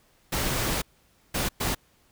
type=noise bursts at uneven times; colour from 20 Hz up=pink; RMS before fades=-27 dBFS; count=3; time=0.32-0.82 / 1.34-1.49 / 1.6-1.75 s; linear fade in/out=10 ms; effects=pink hiss -63 dBFS RMS until 2.11 s